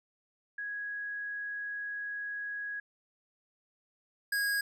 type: tone pair in turn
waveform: sine / square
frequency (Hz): 1661.2 / 1644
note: G#6 / G#6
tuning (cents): 0 / -18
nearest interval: unison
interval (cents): 18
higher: first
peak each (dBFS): -35 / -29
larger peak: second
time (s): 0.58-2.8 / 4.32-4.61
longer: first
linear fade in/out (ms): 5
effects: none